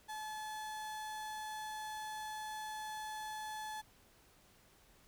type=tone; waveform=35% pulse; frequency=861 Hz; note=A5; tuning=38 cents flat; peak=-40 dBFS; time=0.08-3.82 s; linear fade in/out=20 ms; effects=pink hiss -66 dBFS RMS until 5.07 s